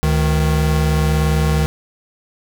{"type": "tone pair together", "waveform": "square", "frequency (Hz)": [72.32, 155.56], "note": ["D2", "D#3"], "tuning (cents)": [-26, 0], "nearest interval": "octave + minor second", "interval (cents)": 1326, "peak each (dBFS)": -17, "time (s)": [0.03, 1.66], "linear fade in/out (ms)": 0, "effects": []}